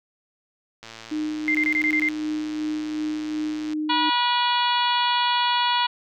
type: click train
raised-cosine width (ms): 0.2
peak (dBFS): -22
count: 329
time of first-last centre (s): 0.83-3.733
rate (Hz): 113
type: tone with tremolo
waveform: sine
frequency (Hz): 306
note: D#4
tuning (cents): -29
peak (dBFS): -23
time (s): 1.11-4.1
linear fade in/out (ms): 10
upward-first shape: sine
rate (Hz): 2.7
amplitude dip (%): 35
type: tone bursts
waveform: sine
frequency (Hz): 2093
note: C7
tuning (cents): 0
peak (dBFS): -19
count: 7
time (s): 1.48-2.087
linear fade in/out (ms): 0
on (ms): 67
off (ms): 23
type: harmonic tone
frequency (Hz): 484.7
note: B4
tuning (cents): -32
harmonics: 2 / 3 / 4 / 5 / 6 / 7 / 8 / 9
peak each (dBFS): -21 / -30 / -33 / -32 / -28 / -28 / -34 / -32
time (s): 3.89-5.87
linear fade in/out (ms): 10
effects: none